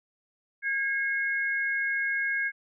sine tone pair together, 1632.8 / 2167 Hz, G#6 / C#7, -30 / -40 cents, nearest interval perfect fourth, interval 490 cents, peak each -27 / -30 dBFS, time 0.62-2.52 s, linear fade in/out 50 ms, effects none

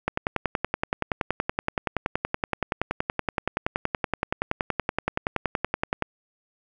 click train, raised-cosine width 0.5 ms, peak -8 dBFS, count 64, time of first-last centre 0.08-6.023 s, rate 10.6 Hz, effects none

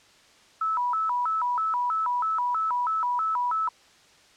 sine tone with vibrato, 1130 Hz, C#6, 33 cents sharp, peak -23 dBFS, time 0.61-3.69 s, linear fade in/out 5 ms, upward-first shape square, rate 3.1 Hz, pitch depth 250 cents each way, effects white hiss -56 dBFS RMS until 4.36 s + low-pass 6000 Hz 12 dB/octave

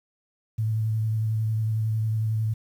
sine tone with vibrato, 110 Hz, A2, in tune, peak -22 dBFS, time 0.58-2.54 s, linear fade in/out 10 ms, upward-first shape square, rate 11 Hz, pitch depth 17 cents each way, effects 9-bit

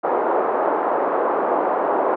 pink band-pass noise, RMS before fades -20 dBFS, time 0.03-2.16 s, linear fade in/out 20 ms, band 380 to 1100 Hz, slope 24 dB/octave, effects none

